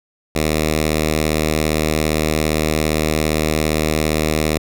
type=tone with notch filter; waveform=5% pulse; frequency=77.5 Hz; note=D#2; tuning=6 cents flat; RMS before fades=-18 dBFS; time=0.35-4.58 s; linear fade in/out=5 ms; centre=890 Hz; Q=1.4; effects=none